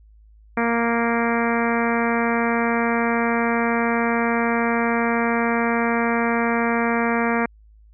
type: harmonic tone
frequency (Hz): 233.1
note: A#3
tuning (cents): 0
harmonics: 1 / 2 / 3 / 4 / 5 / 6 / 7 / 8 / 9 / 10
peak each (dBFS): -22 / -25 / -27 / -28 / -29 / -30 / -30 / -31 / -32 / -32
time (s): 0.57-7.46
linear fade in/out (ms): 5
effects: added 53 Hz sine -47 dBFS peak until 7.93 s